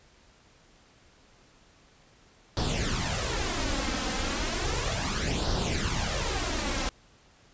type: noise with flanger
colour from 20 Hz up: pink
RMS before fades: -29 dBFS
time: 2.57-6.89 s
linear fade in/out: 0 ms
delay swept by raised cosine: 0.21 to 3.91 ms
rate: 0.34 Hz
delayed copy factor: +0.65
effects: pink hiss -59 dBFS RMS until 7.53 s + resampled to 16000 Hz